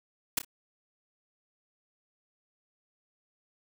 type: noise with echo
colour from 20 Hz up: white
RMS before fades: -27 dBFS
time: 0.37-0.39 s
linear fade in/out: 5 ms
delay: 29 ms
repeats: 2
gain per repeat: -12 dB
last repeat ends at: 0.448 s
effects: none